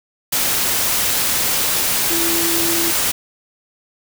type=tone in noise; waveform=sine; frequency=335.1 Hz; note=E4; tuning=29 cents sharp; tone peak=-22 dBFS; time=2.1-2.91 s; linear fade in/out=10 ms; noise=white; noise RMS=-18 dBFS; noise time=0.32-3.12 s; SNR=-7 dB; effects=none